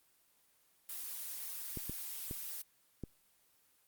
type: noise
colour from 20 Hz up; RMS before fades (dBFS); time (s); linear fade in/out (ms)
blue; -43; 0.89-2.62; 5
type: clicks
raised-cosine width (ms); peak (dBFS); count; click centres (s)
3; -28; 4; 1.773 / 1.896 / 2.311 / 3.037
effects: white hiss -71 dBFS RMS until 3.87 s + Opus 24 kbps